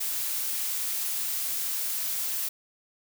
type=noise; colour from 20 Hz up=blue; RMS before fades=-30 dBFS; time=0-2.49 s; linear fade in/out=10 ms; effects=none